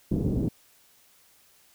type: low-pass noise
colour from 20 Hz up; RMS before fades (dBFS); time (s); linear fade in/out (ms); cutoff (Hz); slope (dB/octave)
white; -26; 0.11-0.49; 10; 330; 24
effects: white hiss -60 dBFS RMS until 1.74 s